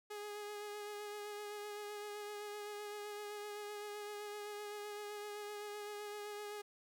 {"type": "tone with vibrato", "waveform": "sawtooth", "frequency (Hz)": 415.3, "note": "G#4", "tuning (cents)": 0, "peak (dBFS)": -40, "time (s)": [0.1, 6.62], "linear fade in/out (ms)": 10, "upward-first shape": "sine", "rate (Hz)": 7.8, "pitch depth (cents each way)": 19, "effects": []}